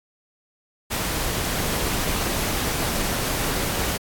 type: noise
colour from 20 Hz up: pink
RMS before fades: -25 dBFS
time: 0.9-3.98 s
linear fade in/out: 20 ms
effects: AAC 64 kbps